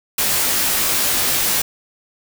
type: noise with comb filter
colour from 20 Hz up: white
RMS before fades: -18 dBFS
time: 0.18-1.62 s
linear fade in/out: 5 ms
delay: 18 ms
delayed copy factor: -0.8
effects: none